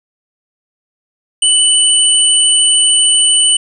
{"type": "tone pair together", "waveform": "sine", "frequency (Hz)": [2981, 8866], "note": ["F#7", "C#9"], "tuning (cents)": [12, -1], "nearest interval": "octave + perfect fifth", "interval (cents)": 1887, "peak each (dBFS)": -10, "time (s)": [1.42, 3.57], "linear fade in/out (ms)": 5, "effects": []}